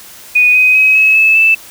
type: tone with pitch steps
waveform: sine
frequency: 2477 / 2509 / 2541 / 2573 / 2606 / 2639 Hz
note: D#7 / D#7 / D#7 / E7 / E7 / E7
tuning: -8 / +14 / +36 / -43 / -20 / +1 cents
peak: -5 dBFS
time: 0.35-1.55 s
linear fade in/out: 10 ms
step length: 200 ms
effects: white hiss -35 dBFS RMS until 1.7 s

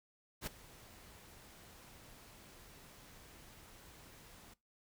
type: noise with ADSR envelope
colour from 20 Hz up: pink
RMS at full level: -39 dBFS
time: 0.41-4.54 s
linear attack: 61 ms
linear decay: 6 ms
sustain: -19 dB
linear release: 7 ms
effects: noise-tail reverb RT60 0.2 s tail -20 dB re dry

